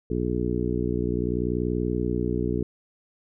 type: harmonic tone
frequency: 60.6 Hz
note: B1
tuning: 32 cents flat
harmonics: 1 / 2 / 3 / 4 / 5 / 6 / 7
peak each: -31 / -31 / -31 / -31 / -31 / -31 / -31 dBFS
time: 0.1-2.63 s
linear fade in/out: 5 ms
effects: none